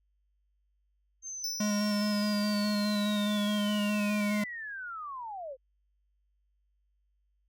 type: linear sweep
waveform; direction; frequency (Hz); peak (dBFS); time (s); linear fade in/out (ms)
sine; down; 6340 to 493.9; -37; 1.22-5.57; 50
type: tone with exponential decay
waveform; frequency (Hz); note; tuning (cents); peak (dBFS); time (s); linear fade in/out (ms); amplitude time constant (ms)
square; 5274; E8; 0; -31; 1.44-2.13; 1; 150
type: tone with vibrato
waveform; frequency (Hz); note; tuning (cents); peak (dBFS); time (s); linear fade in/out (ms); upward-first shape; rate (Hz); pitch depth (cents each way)
square; 207.7; G#3; 0; -28; 1.6-4.44; 5; square; 4.8; 13
effects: added 50 Hz sine -70 dBFS peak until 7.48 s